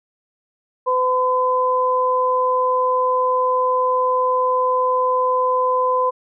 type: tone pair together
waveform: sine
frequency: 506.9 / 1015 Hz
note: B4 / B5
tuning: +45 / +47 cents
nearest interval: octave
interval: 1202 cents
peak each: -19 / -17 dBFS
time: 0.86-6.11 s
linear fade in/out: 20 ms
effects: none